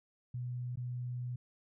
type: tone with dropouts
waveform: sine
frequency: 123.47 Hz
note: B2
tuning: in tune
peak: -36 dBFS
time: 0.34-1.36 s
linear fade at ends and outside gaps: 5 ms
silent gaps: 0.758-0.772 s
effects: none